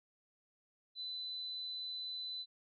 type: tone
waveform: sine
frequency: 4008 Hz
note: B7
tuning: 25 cents sharp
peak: -40 dBFS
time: 0.95-2.46 s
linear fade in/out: 50 ms
effects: none